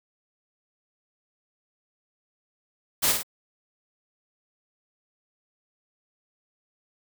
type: noise with echo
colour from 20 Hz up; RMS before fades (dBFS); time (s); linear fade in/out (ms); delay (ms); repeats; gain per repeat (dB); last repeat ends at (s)
white; -22; 3.02-3.13; 20; 51; 2; -5; 3.232
effects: none